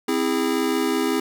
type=chord; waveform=square; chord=C augmented; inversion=none; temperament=just; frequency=261.6 / 327 / 408.8 Hz; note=C4 / E4 / G#4; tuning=0 / -14 / -27 cents; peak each=-25 dBFS; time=0.08-1.2 s; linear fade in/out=5 ms; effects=none